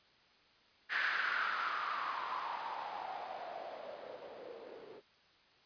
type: noise with low-pass filter sweep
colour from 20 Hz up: violet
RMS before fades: -40 dBFS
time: 0.89-5.02 s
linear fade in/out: 50 ms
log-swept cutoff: 1700 to 410 Hz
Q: 5.7
effects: white hiss -66 dBFS RMS until 5.65 s + resampled to 11025 Hz